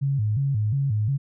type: tone with vibrato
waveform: sine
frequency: 121.4 Hz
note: B2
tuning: 29 cents flat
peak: -20 dBFS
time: 0.01-1.18 s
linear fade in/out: 20 ms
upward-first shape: square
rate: 2.8 Hz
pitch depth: 230 cents each way
effects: none